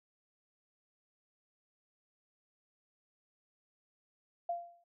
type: tone with exponential decay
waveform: sine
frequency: 691 Hz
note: F5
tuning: 19 cents flat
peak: -30 dBFS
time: 4.49-4.84 s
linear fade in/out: 5 ms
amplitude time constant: 75 ms
effects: none